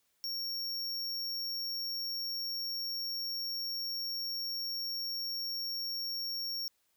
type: tone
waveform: square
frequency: 5520 Hz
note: F8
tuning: 21 cents flat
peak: -35 dBFS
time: 0.24-6.68 s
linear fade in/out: 0 ms
effects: white hiss -75 dBFS RMS until 6.96 s